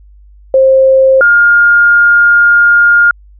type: tone pair in turn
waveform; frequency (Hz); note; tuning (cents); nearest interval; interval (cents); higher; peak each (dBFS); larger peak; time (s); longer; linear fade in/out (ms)
sine; 530 / 1414.9; C5 / F6; +22 / +22; octave + perfect fourth; 1700; second; -3; neither; 0.54-1.21 / 1.21-3.11; second; 2
effects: added 50 Hz sine -36 dBFS peak until 3.39 s